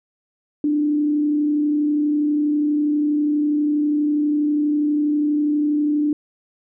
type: tone with frequency modulation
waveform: sine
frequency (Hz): 296.7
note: D4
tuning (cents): +18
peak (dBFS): -16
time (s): 0.64-6.13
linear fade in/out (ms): 2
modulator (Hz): 32.3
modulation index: 0.25
effects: none